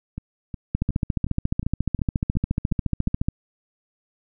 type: two click trains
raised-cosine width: 5 ms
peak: -18 / -9 dBFS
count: 9 / 37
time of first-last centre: 0.18-3.079 / 0.75-3.285 s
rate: 2.76 / 14.2 Hz
effects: none